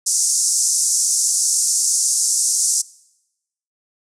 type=band-pass noise; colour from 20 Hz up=pink; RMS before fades=-18 dBFS; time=0.06-2.82 s; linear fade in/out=10 ms; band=5600 to 9800 Hz; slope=48 dB/octave; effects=noise-tail reverb RT60 0.9 s tail -22 dB re dry